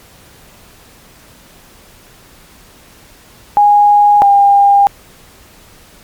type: tone pair in turn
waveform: sine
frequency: 824 / 803.3 Hz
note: G#5 / G5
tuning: -14 / +42 cents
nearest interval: unison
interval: 44 cents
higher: first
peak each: -4 dBFS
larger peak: neither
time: 3.57-4.22 / 4.22-4.87 s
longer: neither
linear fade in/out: 0 ms
effects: pink hiss -42 dBFS RMS until 6.03 s + MP3 96 kbps